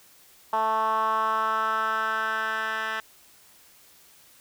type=tone with band-pass filter sweep; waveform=10% pulse; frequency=220 Hz; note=A3; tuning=in tune; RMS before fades=-26 dBFS; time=0.53-3 s; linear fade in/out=2 ms; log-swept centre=940 to 1900 Hz; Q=3.7; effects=white hiss -55 dBFS RMS until 4.4 s